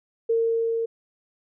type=tone with level ramp; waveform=sine; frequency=457.1 Hz; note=A#4; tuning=34 cents flat; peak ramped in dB=-18 to -23 dBFS; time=0.29-0.86 s; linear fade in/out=10 ms; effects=none